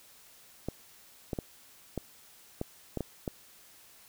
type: clicks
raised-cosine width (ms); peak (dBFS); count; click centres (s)
2; -19; 8; 0.686 / 1.332 / 1.388 / 1.977 / 2.614 / 2.973 / 3.007 / 3.278
effects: white hiss -57 dBFS RMS until 4.08 s